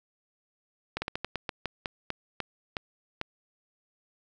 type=slowing click train; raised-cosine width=0.3 ms; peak=-15 dBFS; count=13; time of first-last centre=0.97-3.214 s; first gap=50 ms; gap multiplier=1.22; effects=none